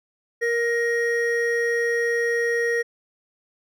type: tone pair together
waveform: triangle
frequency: 469.2 / 1877 Hz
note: A#4 / A#6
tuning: +11 / +11 cents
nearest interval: 2 octaves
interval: 2400 cents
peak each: -20 / -22 dBFS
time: 0.41-2.83 s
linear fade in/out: 20 ms
effects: none